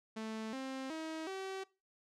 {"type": "tone with pitch steps", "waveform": "sawtooth", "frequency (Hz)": [220.2, 264.9, 318.7, 383.4], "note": ["A3", "C4", "D#4", "G4"], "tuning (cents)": [2, 22, 42, -38], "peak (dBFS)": -36, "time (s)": [0.16, 1.64], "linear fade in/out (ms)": 10, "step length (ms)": 370, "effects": ["noise-tail reverb RT60 0.3 s tail -22 dB re dry", "low-pass 7000 Hz 12 dB/octave"]}